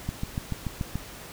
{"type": "click train", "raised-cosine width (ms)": 5, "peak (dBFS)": -16, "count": 7, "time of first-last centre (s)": [0.09, 0.956], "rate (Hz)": 6.93, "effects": ["pink hiss -43 dBFS RMS until 1.32 s"]}